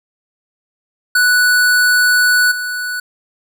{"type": "tone with level steps", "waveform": "square", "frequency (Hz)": 1480, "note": "F#6", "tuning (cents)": 0, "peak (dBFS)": [-10, -20], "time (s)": [1.15, 3], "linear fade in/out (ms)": 5, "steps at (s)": 2.51, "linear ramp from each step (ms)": 10, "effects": []}